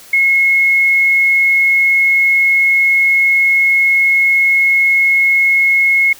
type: tone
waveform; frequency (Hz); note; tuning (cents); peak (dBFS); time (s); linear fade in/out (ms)
sine; 2171; C#7; -37; -8; 0.13-6.13; 5
effects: white hiss -39 dBFS RMS until 6.19 s